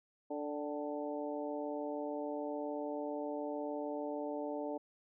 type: harmonic tone with a mistuned harmonic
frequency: 146.83 Hz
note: D3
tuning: in tune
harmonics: 2 / 3 / 4 / 5 / 6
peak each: -41 / -43 / -41 / -48 / -47 dBFS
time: 0.3-4.78 s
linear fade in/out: 10 ms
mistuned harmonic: 5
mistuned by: +53 cents
effects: none